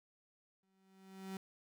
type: tone with exponential growth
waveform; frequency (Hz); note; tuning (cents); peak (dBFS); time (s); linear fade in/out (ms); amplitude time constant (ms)
35% pulse; 191.1; G3; -44; -39; 0.63-1.37; 2; 160
effects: none